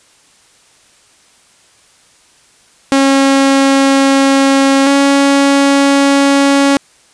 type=tone pair in turn; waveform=sawtooth; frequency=272.8 / 278.5 Hz; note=C#4 / C#4; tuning=-28 / +8 cents; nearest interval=unison; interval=36 cents; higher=second; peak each=-3 dBFS; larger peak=neither; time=2.92-4.87 / 4.87-6.77 s; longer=first; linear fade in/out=0 ms; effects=white hiss -48 dBFS RMS until 7.13 s + resampled to 22050 Hz